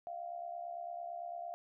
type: tone with amplitude modulation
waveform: sine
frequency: 693 Hz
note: F5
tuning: 14 cents flat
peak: -37 dBFS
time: 0.07-1.54 s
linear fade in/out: 0 ms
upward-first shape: sine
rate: 68.9 Hz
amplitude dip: 70%
effects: none